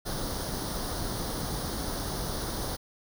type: noise with comb filter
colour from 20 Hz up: pink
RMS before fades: -33 dBFS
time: 0.05-2.77 s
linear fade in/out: 20 ms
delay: 0.2 ms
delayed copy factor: +0.75
effects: none

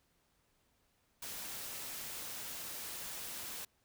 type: noise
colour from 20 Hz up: white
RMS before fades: -44 dBFS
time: 1.22-3.65 s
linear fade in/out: 5 ms
effects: pink hiss -75 dBFS RMS until 3.84 s

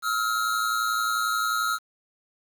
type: tone pair together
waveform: square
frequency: 1285.6 / 1396.9 Hz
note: E6 / F6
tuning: -44 / 0 cents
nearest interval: minor second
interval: 144 cents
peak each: -27 dBFS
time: 0.02-1.79 s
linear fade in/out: 50 ms
effects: 8-bit

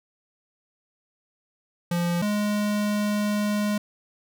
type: tone pair in turn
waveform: square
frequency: 173.1 / 208 Hz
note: F3 / G#3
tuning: -15 / +3 cents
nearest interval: minor third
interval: 318 cents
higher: second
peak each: -23 dBFS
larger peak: neither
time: 1.91-2.22 / 2.22-3.78 s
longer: second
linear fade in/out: 5 ms
effects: none

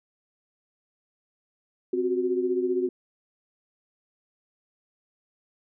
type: tone cluster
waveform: sine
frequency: 261 / 365.5 / 380.8 Hz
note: C4 / F#4 / F#4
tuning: -4 / -21 / +50 cents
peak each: -31 / -24 / -31 dBFS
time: 1.93-2.89 s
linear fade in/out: 5 ms
effects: none

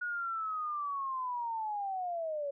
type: linear sweep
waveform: sine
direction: down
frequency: 1459 to 554.4 Hz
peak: -33 dBFS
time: 0.01-2.51 s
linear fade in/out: 10 ms
effects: none

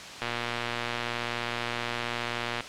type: click train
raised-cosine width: 0.3 ms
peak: -14 dBFS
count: 285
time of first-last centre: 0.22-2.607 s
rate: 119 Hz
effects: white hiss -40 dBFS RMS until 2.68 s + low-pass 5000 Hz 12 dB/octave

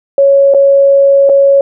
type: tone with dropouts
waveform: sine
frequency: 554.4 Hz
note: C#5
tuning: in tune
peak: -3 dBFS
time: 0.18-1.61 s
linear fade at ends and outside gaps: 2 ms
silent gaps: 0.539-0.546 / 1.292-1.296 s
effects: none

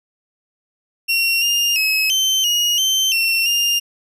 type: tone with pitch steps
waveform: 30% pulse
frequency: 2737 / 2813 / 2567 / 3095 / 2880 / 3104 / 2714 / 2808 Hz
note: F7 / F7 / E7 / G7 / F#7 / G7 / E7 / F7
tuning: -36 / +12 / -47 / -23 / -47 / -18 / +50 / +9 cents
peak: -12 dBFS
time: 1.08-3.8 s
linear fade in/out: 20 ms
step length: 340 ms
effects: resampled to 32000 Hz

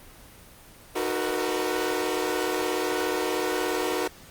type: chord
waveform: sawtooth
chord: B major seventh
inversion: first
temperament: equal with one note detuned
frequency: 311.1 / 370 / 457.1 / 493.9 Hz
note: D#4 / F#4 / A#4 / B4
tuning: 0 / 0 / -34 / 0 cents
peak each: -28 / -25 / -27 / -28 dBFS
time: 0.95-4.08 s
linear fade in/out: 10 ms
effects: pink hiss -49 dBFS RMS until 4.3 s + Opus 24 kbps

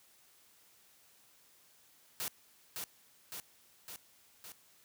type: noise with echo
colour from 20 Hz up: white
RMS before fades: -38 dBFS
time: 2.2-2.28 s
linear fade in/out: 0 ms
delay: 560 ms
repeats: 4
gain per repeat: -3 dB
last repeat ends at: 4.52 s
effects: white hiss -65 dBFS RMS until 4.84 s + high-pass 60 Hz 12 dB/octave

